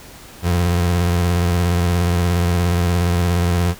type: tone with vibrato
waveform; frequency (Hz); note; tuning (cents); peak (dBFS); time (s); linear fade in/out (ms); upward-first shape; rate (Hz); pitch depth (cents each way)
30% pulse; 87.31; F2; 0; -12; 0.42-3.75; 50; sine; 17; 51
effects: pink hiss -40 dBFS RMS until 3.79 s